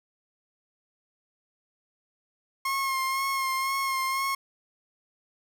30% pulse tone with vibrato, 1074 Hz, C6, 45 cents sharp, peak -23 dBFS, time 2.65-4.35 s, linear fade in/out 5 ms, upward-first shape sine, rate 2 Hz, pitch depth 27 cents each way, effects 10-bit

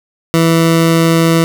20% pulse tone, 164.81 Hz, E3, in tune, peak -3 dBFS, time 0.34-1.44 s, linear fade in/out 0 ms, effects 7-bit

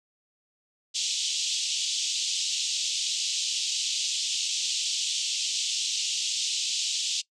pink band-pass noise, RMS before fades -29 dBFS, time 0.94-7.22 s, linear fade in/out 20 ms, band 2900 to 7700 Hz, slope 48 dB/octave, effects noise-tail reverb RT60 0.1 s tail -21 dB re dry

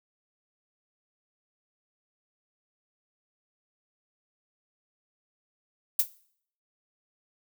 violet noise with exponential decay, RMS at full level -17 dBFS, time 5.99-6.09 s, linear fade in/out 5 ms, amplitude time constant 20 ms, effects noise-tail reverb RT60 0.6 s tail -20 dB re dry

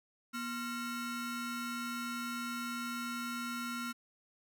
40% pulse ring-modulated tone, 811 Hz, G#5, 41 cents flat, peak -33 dBFS, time 0.33-3.93 s, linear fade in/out 20 ms, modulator 570 Hz, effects none

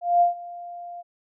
sine tone with ADSR envelope, 698.5 Hz, F5, in tune, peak -13 dBFS, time 0.01-1.03 s, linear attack 200 ms, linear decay 130 ms, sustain -21 dB, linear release 29 ms, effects none

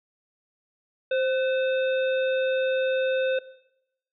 harmonic tone with a mistuned harmonic, 523.3 Hz, C5, in tune, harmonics 1 / 3 / 5 / 7, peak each -22 / -32 / -36 / -39 dBFS, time 1.11-3.39 s, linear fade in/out 5 ms, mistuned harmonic 3, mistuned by -63 cents, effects noise-tail reverb RT60 0.8 s tail -18 dB re dry

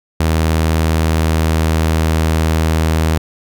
sawtooth tone, 79.9 Hz, D#2, 47 cents sharp, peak -8 dBFS, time 0.2-3.18 s, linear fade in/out 5 ms, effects none

